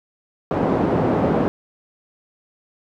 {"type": "band-pass noise", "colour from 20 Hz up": "pink", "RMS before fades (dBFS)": -19, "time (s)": [0.51, 1.48], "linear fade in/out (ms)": 0, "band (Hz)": [170, 680], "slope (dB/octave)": 12, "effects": []}